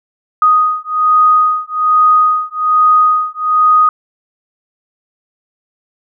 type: beating tone pair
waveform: sine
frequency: 1244.5 / 1245.7 Hz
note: D#6 / D#6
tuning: 0 / +2 cents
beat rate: 1.2 Hz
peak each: -11 dBFS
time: 0.42-3.89 s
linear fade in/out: 2 ms
effects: none